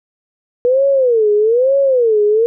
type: tone with vibrato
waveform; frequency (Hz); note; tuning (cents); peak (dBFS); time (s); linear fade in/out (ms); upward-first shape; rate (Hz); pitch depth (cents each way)
sine; 480; B4; -49; -9; 0.65-2.46; 0; sine; 1.1; 250
effects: none